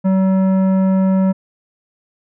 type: tone with tanh clipping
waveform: sine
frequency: 190 Hz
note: F#3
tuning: 46 cents sharp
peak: -13 dBFS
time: 0.04-1.33 s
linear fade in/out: 20 ms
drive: 12 dB
effects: none